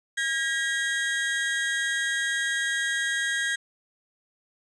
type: tone pair together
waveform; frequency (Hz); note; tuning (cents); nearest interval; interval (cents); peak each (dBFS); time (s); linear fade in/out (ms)
35% pulse; 1628 / 1909.9; G#6 / A#6; -35 / +42; minor third; 277; -25 / -27; 0.17-3.56; 10
effects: resampled to 22050 Hz